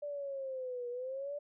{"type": "linear two-way sweep", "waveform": "sine", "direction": "down then up", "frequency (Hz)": [587.3, 480, 587.3], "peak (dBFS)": -37, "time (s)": [0.02, 1.39], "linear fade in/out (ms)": 10, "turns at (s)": 0.89, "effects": []}